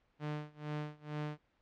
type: tone with tremolo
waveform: sawtooth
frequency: 150 Hz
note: D3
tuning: 37 cents sharp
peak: -32 dBFS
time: 0.19-1.38 s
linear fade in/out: 50 ms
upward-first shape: sine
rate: 2.2 Hz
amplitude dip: 95%
effects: pink hiss -75 dBFS RMS until 1.61 s + low-pass 3000 Hz 12 dB/octave